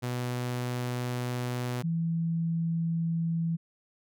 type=tone pair in turn; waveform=sawtooth / sine; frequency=123.47 / 165.77 Hz; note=B2 / E3; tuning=0 / +10 cents; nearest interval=perfect fourth; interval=510 cents; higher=second; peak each=-26 / -26 dBFS; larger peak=neither; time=0.02-1.83 / 1.83-3.57 s; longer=first; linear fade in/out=20 ms; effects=none